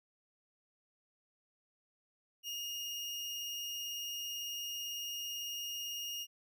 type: tone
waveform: 30% pulse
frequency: 2847 Hz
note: F7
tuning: 33 cents sharp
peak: -36 dBFS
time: 2.43-6.27 s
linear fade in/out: 50 ms
effects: none